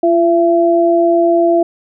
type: tone pair together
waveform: sine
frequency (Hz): 342.2 / 673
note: F4 / E5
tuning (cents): -35 / +36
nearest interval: octave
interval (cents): 1171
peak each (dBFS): -11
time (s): 0.03-1.63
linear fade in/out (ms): 5
effects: none